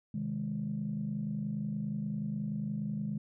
sine chord, Ab major, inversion first, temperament equal with one note detuned, 130.81 / 157.28 / 207.7 Hz, C3 / Eb3 / Ab3, 0 / +19 / 0 cents, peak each -40 / -37 / -34 dBFS, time 0.14-3.18 s, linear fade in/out 5 ms, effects tanh soft clip ceiling -25 dBFS

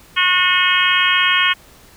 harmonic tone with a mistuned harmonic, 363.5 Hz, F#4, 31 cents flat, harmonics 3 / 4 / 5 / 6 / 7 / 8 / 9, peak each -20 / -20 / -20 / -20 / -20 / -20 / -20 dBFS, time 0.16-1.54 s, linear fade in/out 20 ms, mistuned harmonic 9, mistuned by -35 cents, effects pink hiss -46 dBFS RMS until 1.96 s

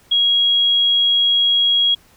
sine tone, 3300 Hz, G#7, 12 cents flat, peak -12 dBFS, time 0.11-1.95 s, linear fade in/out 10 ms, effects pink hiss -52 dBFS RMS until 2.16 s

